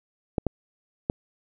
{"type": "clicks", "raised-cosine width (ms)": 2, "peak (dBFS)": -10, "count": 3, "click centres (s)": [0.382, 0.467, 1.099], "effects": []}